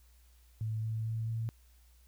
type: tone with pitch steps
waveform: sine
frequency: 110 / 111.09 / 112.18 / 113.29 Hz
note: A2 / A2 / A2 / A#2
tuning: 0 / +17 / +34 / -49 cents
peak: -32 dBFS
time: 0.61-1.49 s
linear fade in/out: 0 ms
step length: 220 ms
effects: added 60 Hz sine -59 dBFS peak until 2.07 s + white hiss -69 dBFS RMS until 2.07 s